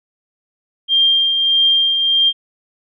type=tone with tremolo; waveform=sine; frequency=3192 Hz; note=G7; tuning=31 cents sharp; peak=-9 dBFS; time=0.88-2.33 s; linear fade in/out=50 ms; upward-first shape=triangle; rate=1.6 Hz; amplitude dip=45%; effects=none